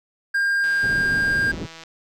triangle tone, 1605 Hz, G6, 40 cents sharp, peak -16 dBFS, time 0.34-1.52 s, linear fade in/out 10 ms
click train, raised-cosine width 0.2 ms, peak -23 dBFS, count 196, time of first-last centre 0.64-1.836 s, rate 163 Hz
white low-pass noise, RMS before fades -31 dBFS, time 0.82-1.67 s, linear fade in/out 20 ms, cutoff 260 Hz, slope 12 dB/octave
effects none

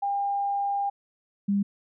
sine tone pair in turn, 802 / 200.5 Hz, G5 / G3, +39 / +39 cents, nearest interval 2 octaves, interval 2400 cents, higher first, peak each -24 / -21 dBFS, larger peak second, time 0.02-0.9 / 1.48-1.63 s, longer first, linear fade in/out 10 ms, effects none

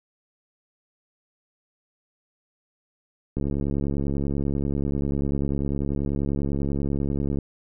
click train, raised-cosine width 3 ms, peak -14 dBFS, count 283, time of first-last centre 3.37-7.387 s, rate 70.2 Hz, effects none

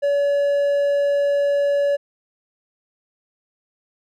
triangle tone, 569 Hz, C#5, 45 cents sharp, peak -14 dBFS, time 0.02-1.97 s, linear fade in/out 20 ms, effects none

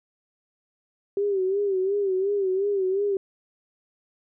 sine tone with vibrato, 390.4 Hz, G4, 7 cents flat, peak -21 dBFS, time 1.17-3.17 s, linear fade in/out 2 ms, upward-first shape sine, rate 2.8 Hz, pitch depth 86 cents each way, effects none

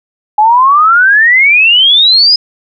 sine exponential sweep, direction up, 830.6 to 5080 Hz, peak -3 dBFS, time 0.38-2.36 s, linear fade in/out 5 ms, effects none

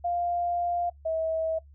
sine tone pair in turn, 698.5 / 644.9 Hz, F5 / E5, 0 / -38 cents, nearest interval minor second, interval 138 cents, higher first, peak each -25 dBFS, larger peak neither, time 0.04-0.9 / 1.05-1.59 s, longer first, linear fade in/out 10 ms, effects noise-tail reverb RT60 0.1 s tail -20 dB re dry + added 71 Hz sine -49 dBFS peak until 1.74 s

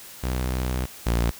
sawtooth tone pair in turn, 63.3 / 58.15 Hz, B1 / A#1, +43 / -4 cents, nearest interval minor second, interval 147 cents, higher first, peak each -20 / -16 dBFS, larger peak second, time 0.23-0.86 / 1.06-1.31 s, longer first, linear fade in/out 10 ms, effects white hiss -43 dBFS RMS until 1.39 s

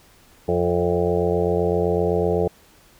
harmonic tone with a mistuned harmonic, 87.9 Hz, F2, 12 cents sharp, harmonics 1 / 2 / 4 / 5 / 6 / 7 / 8 / 9, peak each -27 / -26 / -26 / -21 / -27 / -29 / -31 / -32 dBFS, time 0.48-2.48 s, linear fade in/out 5 ms, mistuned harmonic 8, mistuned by -18 cents, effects pink hiss -53 dBFS RMS until 2.99 s

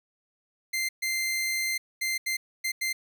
sawtooth tone bursts at uneven times, 2085 Hz, C7, 7 cents flat, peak -23 dBFS, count 6, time 0.73-0.89 / 1.02-1.78 / 2.01-2.18 / 2.26-2.37 / 2.64-2.72 / 2.81-2.93 s, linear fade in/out 10 ms, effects none

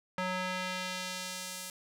square tone with band-pass filter sweep, 184.1 Hz, F#3, 8 cents flat, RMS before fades -37 dBFS, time 0.18-1.7 s, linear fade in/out 2 ms, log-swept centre 1400 to 10000 Hz, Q 0.71, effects none

